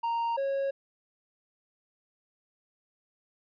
triangle tone pair in turn, 929 / 548.6 Hz, A#5 / C#5, -6 / -18 cents, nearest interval major sixth, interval 912 cents, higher first, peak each -25 dBFS, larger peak neither, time 0.03-0.37 / 0.37-0.71 s, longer neither, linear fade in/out 10 ms, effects resampled to 11025 Hz

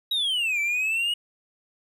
triangle exponential two-way sweep, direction down then up, 3872 to 2309 to 2907 Hz, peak -21 dBFS, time 0.11-1.14 s, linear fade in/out 5 ms, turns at 0.6 s, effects none

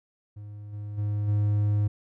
triangle tone with level steps, 103.83 Hz, G#2, in tune, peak -36 / -31 / -23 / -19 dBFS, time 0.36-1.88 s, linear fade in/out 10 ms, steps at 0.72 / 0.97 / 1.27 s, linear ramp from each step 20 ms, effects none

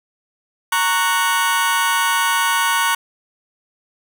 sawtooth chord, F# major, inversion first, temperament just, 925 / 1110 / 1480 Hz, A#5 / C#6 / F#6, -14 / +2 / 0 cents, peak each -16 dBFS, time 0.72-2.95 s, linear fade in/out 5 ms, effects none

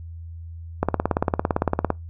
click train, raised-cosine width 1 ms, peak -5 dBFS, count 20, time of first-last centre 0.83-1.903 s, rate 17.7 Hz, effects noise-tail reverb RT60 0.2 s tail -25 dB re dry + added 83 Hz sine -34 dBFS peak until 2.09 s

